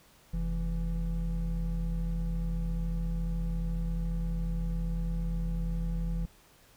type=tone pair together; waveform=triangle; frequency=44.13 / 166.6 Hz; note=F1 / E3; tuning=+19 / +19 cents; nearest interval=octave + major seventh; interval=2300 cents; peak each=-28 / -32 dBFS; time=0.33-6.26 s; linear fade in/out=10 ms; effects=pink hiss -60 dBFS RMS until 6.76 s